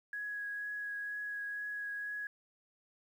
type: tone with vibrato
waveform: sine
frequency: 1666 Hz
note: G#6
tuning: 5 cents sharp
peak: -37 dBFS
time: 0.13-2.27 s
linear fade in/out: 2 ms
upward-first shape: triangle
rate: 2.1 Hz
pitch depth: 12 cents each way
effects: 11-bit